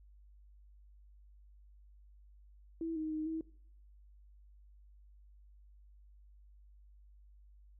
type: tone with pitch steps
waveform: sine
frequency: 328.1 / 313 / 310.5 / 321.3 Hz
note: E4 / D#4 / D#4 / E4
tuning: -8 / +10 / -3 / -44 cents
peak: -35 dBFS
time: 2.81-3.41 s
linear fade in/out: 2 ms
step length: 150 ms
effects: noise-tail reverb RT60 0.6 s tail -21 dB re dry + added 50 Hz sine -57 dBFS peak until 7.79 s